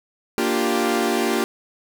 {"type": "chord", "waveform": "sawtooth", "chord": "G minor seventh", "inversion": "first", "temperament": "equal", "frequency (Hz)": [233.1, 293.7, 349.2, 392], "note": ["Bb3", "D4", "F4", "G4"], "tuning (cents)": [0, 0, 0, 0], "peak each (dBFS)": [-20, -23, -20, -20], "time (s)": [0.38, 1.44], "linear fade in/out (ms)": 0, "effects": []}